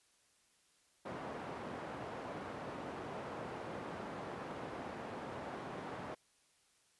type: band-pass noise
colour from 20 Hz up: white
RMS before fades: -45 dBFS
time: 1.05-6.15 s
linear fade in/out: 10 ms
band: 110 to 880 Hz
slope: 12 dB/octave
effects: white hiss -72 dBFS RMS until 6.99 s + resampled to 24000 Hz